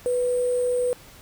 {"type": "tone with sample-and-hold", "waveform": "sine", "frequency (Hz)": 493.9, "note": "B4", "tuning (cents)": 0, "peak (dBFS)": -20, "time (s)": [0.06, 0.93], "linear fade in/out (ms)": 0, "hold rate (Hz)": 8820, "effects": ["pink hiss -48 dBFS RMS until 1.21 s"]}